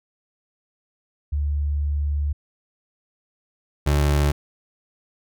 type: tone pair in turn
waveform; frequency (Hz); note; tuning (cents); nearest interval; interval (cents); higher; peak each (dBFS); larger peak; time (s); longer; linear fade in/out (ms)
sine / 30% pulse; 72.8 / 72.8; D2 / D2; -15 / -15; unison; 0; neither; -20 / -14; second; 1.32-2.33 / 3.86-4.32; first; 10
effects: none